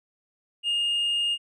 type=tone with tanh clipping; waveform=sine; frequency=2836 Hz; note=F7; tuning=26 cents sharp; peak=-23 dBFS; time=0.63-1.38 s; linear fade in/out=50 ms; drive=1 dB; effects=none